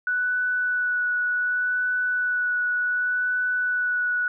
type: tone with vibrato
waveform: sine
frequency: 1480 Hz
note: F#6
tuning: in tune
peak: -21 dBFS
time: 0.07-4.28 s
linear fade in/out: 2 ms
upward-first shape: sine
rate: 0.67 Hz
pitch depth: 12 cents each way
effects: none